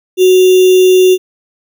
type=tone with sample-and-hold; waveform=sine; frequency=370.1 Hz; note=F#4; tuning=in tune; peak=-3 dBFS; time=0.17-1.18 s; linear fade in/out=50 ms; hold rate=3150 Hz; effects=none

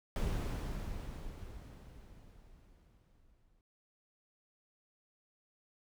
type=noise with exponential decay; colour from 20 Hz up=brown; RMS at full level=-32 dBFS; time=0.16-3.61 s; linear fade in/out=1 ms; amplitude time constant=750 ms; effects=none

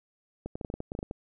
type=clicks; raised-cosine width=2 ms; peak=-22 dBFS; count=12; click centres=0.46 / 0.555 / 0.612 / 0.648 / 0.701 / 0.74 / 0.804 / 0.919 / 0.951 / 0.99 / 1.029 / 1.111 s; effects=none

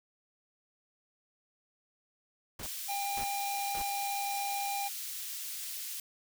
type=noise bursts; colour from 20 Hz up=pink; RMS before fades=-43 dBFS; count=3; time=2.59-3.821 s; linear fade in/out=5 ms; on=77 ms; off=500 ms
type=high-pass noise; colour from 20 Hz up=white; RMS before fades=-40 dBFS; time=2.63-6 s; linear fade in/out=2 ms; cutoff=2700 Hz; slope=12 dB/octave
type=tone; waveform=square; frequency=800 Hz; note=G5; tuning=35 cents sharp; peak=-34 dBFS; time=2.88-4.89 s; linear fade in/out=20 ms
effects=none

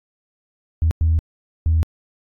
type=tone bursts at uneven times; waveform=sine; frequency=80.7 Hz; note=E2; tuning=36 cents flat; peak=-12 dBFS; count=3; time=0.82-0.91 / 1.01-1.19 / 1.66-1.83 s; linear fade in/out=0 ms; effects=tanh soft clip ceiling -10 dBFS + AAC 64 kbps

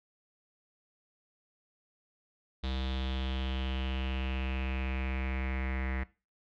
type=tone with low-pass filter sweep; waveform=square; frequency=65.41 Hz; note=C2; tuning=in tune; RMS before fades=-34 dBFS; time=2.63-6.04 s; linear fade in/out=10 ms; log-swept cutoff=3700 to 2000 Hz; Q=5.7; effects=noise-tail reverb RT60 0.3 s tail -19 dB re dry

